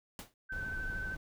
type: noise with exponential decay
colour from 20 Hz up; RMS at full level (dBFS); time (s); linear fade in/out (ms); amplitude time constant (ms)
pink; -41; 0.19-0.34; 1; 32
type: tone with vibrato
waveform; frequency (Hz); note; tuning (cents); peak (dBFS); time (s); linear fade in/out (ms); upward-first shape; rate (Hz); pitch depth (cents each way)
sine; 1530; G6; -42; -37; 0.49-1.16; 20; sine; 13; 20
type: noise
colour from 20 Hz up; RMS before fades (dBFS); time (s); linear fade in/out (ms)
brown; -42; 0.52-1.17; 5
effects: none